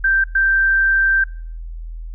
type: tone bursts at uneven times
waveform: sine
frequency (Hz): 1568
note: G6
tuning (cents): 0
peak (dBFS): -12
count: 2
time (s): 0.04-0.24 / 0.35-1.24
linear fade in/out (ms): 5
effects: noise-tail reverb RT60 0.5 s tail -24 dB re dry + added 41 Hz sine -27 dBFS peak until 2.14 s